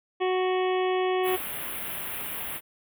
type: harmonic tone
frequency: 370 Hz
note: F#4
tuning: in tune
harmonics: 1 / 2 / 3 / 5 / 6 / 7 / 8 / 9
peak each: -24 / -30 / -34 / -38 / -40 / -41 / -42 / -43 dBFS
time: 0.2-1.37 s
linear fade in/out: 20 ms
type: band-stop noise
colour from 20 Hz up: white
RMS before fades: -34 dBFS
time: 1.23-2.61 s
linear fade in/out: 50 ms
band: 3300 to 10000 Hz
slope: 48 dB/octave
effects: none